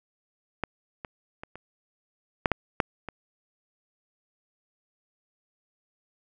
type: clicks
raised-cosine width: 0.5 ms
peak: -12 / -21 / -23 / -26 / -6 / -7 / -6 / -20 dBFS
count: 8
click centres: 0.637 / 1.048 / 1.435 / 1.556 / 2.458 / 2.517 / 2.802 / 3.087 s
effects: none

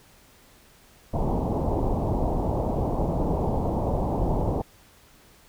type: low-pass noise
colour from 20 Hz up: pink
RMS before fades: -25 dBFS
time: 1.13-4.62 s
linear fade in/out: 10 ms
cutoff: 930 Hz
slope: 48 dB/octave
effects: pink hiss -55 dBFS RMS until 5.48 s

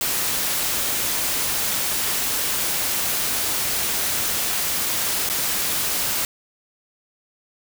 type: noise with dropouts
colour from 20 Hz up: white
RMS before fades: -23 dBFS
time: 0.01-6.25 s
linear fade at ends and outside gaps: 1 ms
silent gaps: 5.29-5.298 s
effects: none

